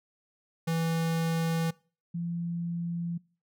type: tone pair in turn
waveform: square / sine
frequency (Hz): 164.5 / 170.79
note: E3 / F3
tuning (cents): -3 / -38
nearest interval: minor second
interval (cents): 65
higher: second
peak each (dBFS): -27 / -30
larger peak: first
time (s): 0.67-1.71 / 2.14-3.18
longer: neither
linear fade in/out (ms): 10
effects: noise-tail reverb RT60 0.4 s tail -24 dB re dry